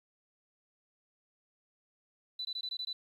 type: tone bursts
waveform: sine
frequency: 3985 Hz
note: B7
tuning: 15 cents sharp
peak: -35 dBFS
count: 7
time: 2.39-2.93 s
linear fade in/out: 5 ms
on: 60 ms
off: 20 ms
effects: 11-bit